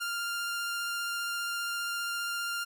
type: tone with vibrato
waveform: sawtooth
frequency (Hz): 1396.9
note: F6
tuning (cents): 0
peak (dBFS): -28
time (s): 0-2.65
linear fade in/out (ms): 20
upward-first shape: sine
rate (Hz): 15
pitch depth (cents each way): 8
effects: none